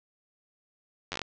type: slowing click train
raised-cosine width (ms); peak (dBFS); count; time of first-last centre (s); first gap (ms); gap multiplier
0.2; -15; 7; 1.12-1.217; 10; 1.19
effects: low-pass 6000 Hz 12 dB/octave